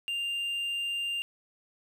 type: tone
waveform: triangle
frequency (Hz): 2794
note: F7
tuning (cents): 0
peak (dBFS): -28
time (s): 0.08-1.22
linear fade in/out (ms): 0
effects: none